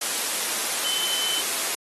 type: tone in noise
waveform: sine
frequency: 3051 Hz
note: G7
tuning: 48 cents flat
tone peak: -26 dBFS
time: 0.84-1.41 s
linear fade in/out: 5 ms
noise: white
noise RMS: -26 dBFS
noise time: 0.01-1.75 s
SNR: -3 dB
effects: high-pass 300 Hz 12 dB/octave + AAC 32 kbps